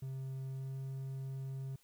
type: tone with pitch glide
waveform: triangle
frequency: 133 to 134.08 Hz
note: C3 to C3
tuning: +29 to +43 cents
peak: -37 dBFS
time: 0.02-1.76 s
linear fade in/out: 5 ms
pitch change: +14 cents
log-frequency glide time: 0.49-0.77 s
effects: white hiss -70 dBFS RMS until 1.83 s